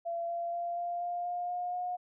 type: tone with pitch steps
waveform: sine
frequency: 680 / 685.5 / 691.1 / 696.7 / 702.4 / 708.1 / 713.8 / 719.6 Hz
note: F5 / F5 / F5 / F5 / F5 / F5 / F5 / F#5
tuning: -46 / -32 / -18 / -4 / +10 / +24 / +38 / -48 cents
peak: -32 dBFS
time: 0.05-1.97 s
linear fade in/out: 20 ms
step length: 240 ms
effects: none